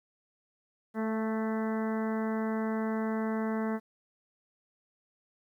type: harmonic tone with a mistuned harmonic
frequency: 220 Hz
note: A3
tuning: in tune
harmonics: 1 / 2 / 3 / 4 / 5 / 6 / 7 / 8 / 9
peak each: -30 / -36 / -40 / -42 / -44 / -46 / -47 / -48 / -49 dBFS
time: 0.94-3.8 s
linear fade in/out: 50 ms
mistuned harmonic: 3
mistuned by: +18 cents
effects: 11-bit